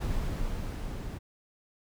brown noise with level ramp, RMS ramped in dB -30 to -37 dBFS, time 0-1.19 s, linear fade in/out 20 ms, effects none

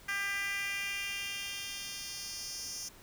10% pulse tone with high-pass filter sweep, 398.5 Hz, G4, 28 cents sharp, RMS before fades -38 dBFS, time 0.08-2.89 s, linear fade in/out 10 ms, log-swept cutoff 1700 to 5800 Hz, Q 2.6, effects pink hiss -56 dBFS RMS until 3.02 s

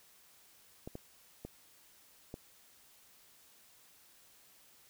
clicks, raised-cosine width 2 ms, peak -29 dBFS, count 4, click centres 0.875 / 0.954 / 1.45 / 2.341 s, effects white hiss -63 dBFS RMS until 4.89 s

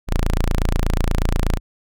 sawtooth tone, 28.29 Hz, A0, 49 cents sharp, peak -12 dBFS, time 0.07-1.6 s, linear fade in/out 50 ms, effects none

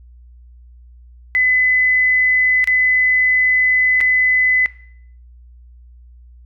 sine tone with dropouts, 2013 Hz, B6, 33 cents sharp, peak -12 dBFS, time 1.35-4.66 s, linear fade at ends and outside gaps 0 ms, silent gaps 2.642-2.674 / 4.005-4.011 s, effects noise-tail reverb RT60 0.6 s tail -17 dB re dry + added 60 Hz sine -40 dBFS peak until 6.45 s

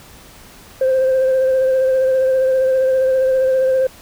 sine tone with vibrato, 523 Hz, C5, 1 cent flat, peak -10 dBFS, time 0.81-3.87 s, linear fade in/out 5 ms, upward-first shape triangle, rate 15 Hz, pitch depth 25 cents each way, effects tanh soft clip ceiling -10 dBFS + pink hiss -42 dBFS RMS until 4.01 s

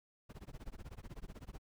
brown noise with tremolo, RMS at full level -45 dBFS, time 0.29-1.59 s, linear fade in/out 10 ms, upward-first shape sine, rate 16 Hz, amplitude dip 100%, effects none

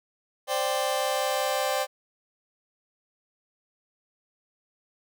sawtooth chord, C suspended second, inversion none, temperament just, 523.3 / 588.7 / 784.9 Hz, C5 / D5 / G5, 0 / +4 / +2 cents, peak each -25 dBFS, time 0.47-1.87 s, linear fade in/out 50 ms, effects none

